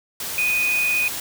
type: tone in noise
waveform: sine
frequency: 2483 Hz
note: D#7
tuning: 4 cents flat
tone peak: -18 dBFS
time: 0.38-1.08 s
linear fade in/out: 2 ms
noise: white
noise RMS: -29 dBFS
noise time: 0.2-1.2 s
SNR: +8 dB
effects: none